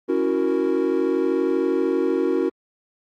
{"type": "chord", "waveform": "triangle", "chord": "F# dominant seventh", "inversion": "second", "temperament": "equal", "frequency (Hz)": [277.2, 329.6, 370, 466.2], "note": ["C#4", "E4", "F#4", "A#4"], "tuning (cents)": [0, 0, 0, 0], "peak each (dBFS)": [-23, -22, -20, -23], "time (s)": [0.08, 2.5], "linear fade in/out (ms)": 20, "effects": ["tanh soft clip ceiling -7 dBFS", "Opus 32 kbps"]}